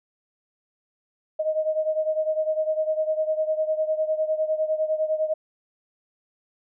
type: beating tone pair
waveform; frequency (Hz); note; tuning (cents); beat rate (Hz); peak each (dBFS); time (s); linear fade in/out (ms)
sine; 622.3 / 632.2; D#5 / D#5; 0 / +27; 9.9; -23 / -27; 1.39-5.34; 10
effects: none